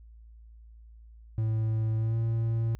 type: tone with pitch glide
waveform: triangle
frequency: 110.6 to 113.84 Hz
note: A2 to A#2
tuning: +9 to -41 cents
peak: -23 dBFS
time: 1.38-2.75 s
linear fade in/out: 0 ms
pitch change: +50 cents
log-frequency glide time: 1.97-2.17 s
effects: added 56 Hz sine -48 dBFS peak until 2.79 s